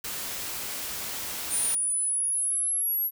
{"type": "noise", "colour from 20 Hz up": "white", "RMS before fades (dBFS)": -34, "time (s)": [0.04, 1.75], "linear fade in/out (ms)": 5}
{"type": "linear sweep", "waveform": "sine", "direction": "up", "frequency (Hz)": [9280, 11640], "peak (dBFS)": -24, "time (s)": [1.49, 3.11], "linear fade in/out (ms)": 50}
{"effects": []}